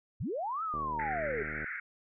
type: linear two-way sweep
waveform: sine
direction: up then down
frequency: 67.9 to 1335 to 388.5 Hz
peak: -32 dBFS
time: 0.2-1.43 s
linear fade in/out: 10 ms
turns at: 0.63 s
type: click train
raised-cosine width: 2 ms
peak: -30 dBFS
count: 70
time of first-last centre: 0.74-1.643 s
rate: 76.4 Hz
type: band-pass noise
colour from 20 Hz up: pink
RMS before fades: -39 dBFS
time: 0.99-1.8 s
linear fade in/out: 5 ms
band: 1400 to 2200 Hz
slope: 96 dB/octave
effects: none